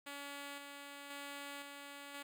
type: tone with tremolo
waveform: 5% pulse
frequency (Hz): 283.5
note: C#4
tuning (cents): +39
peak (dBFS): -34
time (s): 0.06-2.23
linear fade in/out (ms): 10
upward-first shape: square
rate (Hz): 0.96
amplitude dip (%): 35
effects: none